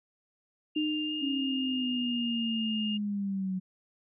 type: tone with pitch glide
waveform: sine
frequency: 2801 to 2829 Hz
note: F7 to F7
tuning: +4 to +22 cents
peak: -33 dBFS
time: 0.75-2.98 s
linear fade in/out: 20 ms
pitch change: +18 cents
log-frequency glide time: 1.06-1.12 s
type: tone with exponential decay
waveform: sine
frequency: 304.7 Hz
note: D#4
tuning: 36 cents flat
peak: -26 dBFS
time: 0.76-2.7 s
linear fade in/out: 5 ms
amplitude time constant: 420 ms
type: linear sweep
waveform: sine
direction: down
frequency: 277.2 to 184.8 Hz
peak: -29 dBFS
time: 1.21-3.6 s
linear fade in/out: 20 ms
effects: none